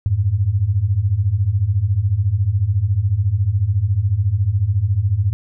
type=beating tone pair; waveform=sine; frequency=90.6 / 104.6 Hz; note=F#2 / G#2; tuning=-36 / +13 cents; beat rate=14 Hz; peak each=-19 / -16 dBFS; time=0.06-5.33 s; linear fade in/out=0 ms; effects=none